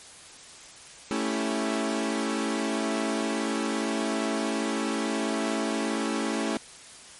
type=chord; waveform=sawtooth; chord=A dominant seventh; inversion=none; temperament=equal; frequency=220 / 277.2 / 329.6 / 392 Hz; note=A3 / C#4 / E4 / G4; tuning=0 / 0 / 0 / 0 cents; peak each=-26 / -27 / -28 / -32 dBFS; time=1.11-6.57 s; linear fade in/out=0 ms; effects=white hiss -47 dBFS RMS until 7.19 s + MP3 48 kbps